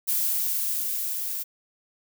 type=noise with level ramp; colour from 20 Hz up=violet; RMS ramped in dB=-24 to -31 dBFS; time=0.07-1.44 s; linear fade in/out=20 ms; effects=none